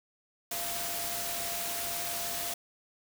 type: tone in noise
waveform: sine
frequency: 689 Hz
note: F5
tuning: 24 cents flat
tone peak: -41 dBFS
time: 0.51-2.54 s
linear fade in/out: 5 ms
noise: white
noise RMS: -35 dBFS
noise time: 0.51-2.54 s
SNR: -9 dB
effects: none